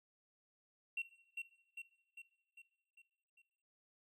triangle tone with echo, 2731 Hz, F7, 39 cents flat, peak -33 dBFS, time 0.97-1.02 s, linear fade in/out 5 ms, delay 400 ms, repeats 6, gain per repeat -5 dB, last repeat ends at 3.42 s, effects noise-tail reverb RT60 0.9 s tail -18 dB re dry + tanh soft clip ceiling -35 dBFS

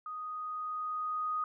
sine tone with level ramp, 1244.5 Hz, D#6, in tune, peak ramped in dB -38 to -30 dBFS, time 0.06-1.44 s, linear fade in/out 2 ms, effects none

